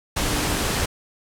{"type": "tone in noise", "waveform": "sine", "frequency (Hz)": 297.2, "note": "D4", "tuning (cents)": 21, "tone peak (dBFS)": -31, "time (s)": [0.21, 0.57], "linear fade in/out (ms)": 10, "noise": "pink", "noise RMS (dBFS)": -23, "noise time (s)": [0.16, 0.86], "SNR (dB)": -11, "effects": ["low-pass 12000 Hz 12 dB/octave"]}